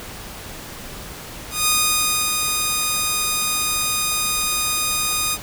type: tone with ADSR envelope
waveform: 5% pulse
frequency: 1235 Hz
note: D#6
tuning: 13 cents flat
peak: -3 dBFS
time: 1.5-5.38 s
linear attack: 170 ms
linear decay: 640 ms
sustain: -4 dB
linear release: 48 ms
effects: pink hiss -35 dBFS RMS until 5.42 s